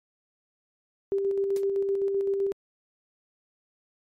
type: tone with tremolo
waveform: sine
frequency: 394.4 Hz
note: G4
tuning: 11 cents sharp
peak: -22 dBFS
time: 1.12-2.52 s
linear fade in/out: 0 ms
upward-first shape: square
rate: 7.8 Hz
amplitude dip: 30%
type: noise with exponential decay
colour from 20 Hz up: white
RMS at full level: -40 dBFS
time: 1.56-1.65 s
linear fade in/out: 2 ms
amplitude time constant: 19 ms
effects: MP3 64 kbps